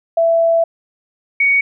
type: tone pair in turn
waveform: sine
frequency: 665 / 2237 Hz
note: E5 / C#7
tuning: +15 / +15 cents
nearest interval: octave + major sixth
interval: 2100 cents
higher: second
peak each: -10 dBFS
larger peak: neither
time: 0.17-0.64 / 1.4-1.61 s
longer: first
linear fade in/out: 5 ms
effects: none